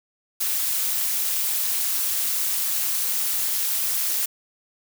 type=noise with amplitude modulation; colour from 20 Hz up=blue; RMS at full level=-21 dBFS; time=0.4-4.26 s; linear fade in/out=10 ms; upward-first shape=sine; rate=200 Hz; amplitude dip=65%; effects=none